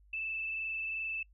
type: tone with frequency modulation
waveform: sine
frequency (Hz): 2637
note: E7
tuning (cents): 0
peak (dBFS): -34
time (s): 0.13-1.23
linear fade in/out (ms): 5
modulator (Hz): 22.7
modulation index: 1.2
effects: noise-tail reverb RT60 0.1 s tail -25 dB re dry + added 50 Hz sine -59 dBFS peak until 1.33 s